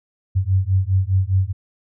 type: beating tone pair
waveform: sine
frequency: 92.6 / 97.5 Hz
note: F#2 / G2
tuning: +2 / -9 cents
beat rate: 4.9 Hz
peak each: -18 dBFS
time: 0.35-1.53 s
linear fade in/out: 20 ms
effects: none